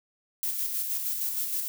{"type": "noise with tremolo", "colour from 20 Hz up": "violet", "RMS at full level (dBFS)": -29, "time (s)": [0.43, 1.68], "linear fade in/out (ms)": 0, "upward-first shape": "square", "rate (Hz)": 6.4, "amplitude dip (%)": 35, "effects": []}